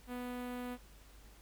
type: tone with notch filter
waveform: sawtooth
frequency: 246.9 Hz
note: B3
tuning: in tune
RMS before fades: -42 dBFS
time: 0.07-0.78 s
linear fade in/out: 50 ms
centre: 5700 Hz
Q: 0.68
effects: added 50 Hz sine -57 dBFS peak until 1.41 s + pink hiss -62 dBFS RMS until 1.41 s